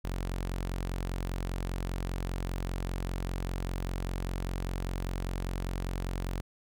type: tone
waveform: sawtooth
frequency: 45.04 Hz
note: F#1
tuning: 46 cents flat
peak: -28 dBFS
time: 0.04-6.41 s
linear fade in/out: 10 ms
effects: none